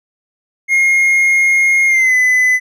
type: tone with pitch glide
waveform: triangle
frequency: 2142 to 2010 Hz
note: C7 to B6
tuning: +40 to +30 cents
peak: -7 dBFS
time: 0.68-2.6 s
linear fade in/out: 50 ms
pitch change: -110 cents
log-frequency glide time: 1.87-2.15 s
effects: none